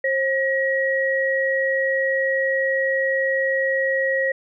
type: tone pair together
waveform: sine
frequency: 534.3 / 1904 Hz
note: C5 / A#6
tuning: +36 / +36 cents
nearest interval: octave + minor seventh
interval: 2200 cents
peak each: -21 dBFS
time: 0.04-4.32 s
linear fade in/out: 5 ms
effects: none